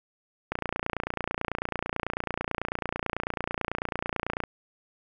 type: click train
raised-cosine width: 0.5 ms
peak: -13 dBFS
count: 115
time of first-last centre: 0.52-4.438 s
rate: 29.1 Hz
effects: none